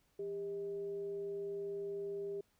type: tone with frequency modulation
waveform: sine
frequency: 400 Hz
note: G4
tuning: 35 cents sharp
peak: -38 dBFS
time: 0.19-2.41 s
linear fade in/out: 5 ms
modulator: 231 Hz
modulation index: 0.26
effects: pink hiss -75 dBFS RMS until 2.59 s